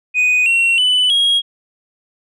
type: tone with pitch steps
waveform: sine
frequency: 2489 / 2730 / 2994 / 3284 Hz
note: D#7 / F7 / F#7 / G#7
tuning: 0 / -40 / +20 / -20 cents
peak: -8 dBFS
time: 0.14-1.42 s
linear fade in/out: 50 ms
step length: 320 ms
effects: tanh soft clip ceiling -10 dBFS